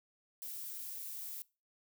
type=noise; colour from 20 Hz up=violet; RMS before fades=-44 dBFS; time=0.42-1.42 s; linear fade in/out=0 ms; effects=noise-tail reverb RT60 0.3 s tail -22 dB re dry